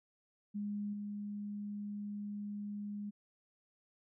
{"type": "tone with level steps", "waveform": "sine", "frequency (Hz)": 205.7, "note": "G#3", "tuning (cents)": -16, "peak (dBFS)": [-36, -39], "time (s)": [0.54, 3.11], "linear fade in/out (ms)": 20, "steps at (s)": 0.93, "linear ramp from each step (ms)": 5, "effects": []}